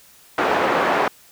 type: band-pass noise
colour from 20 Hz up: pink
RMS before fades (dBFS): -19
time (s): 0.38-1.08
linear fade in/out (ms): 2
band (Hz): 440 to 1500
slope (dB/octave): 12
effects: white hiss -50 dBFS RMS until 1.31 s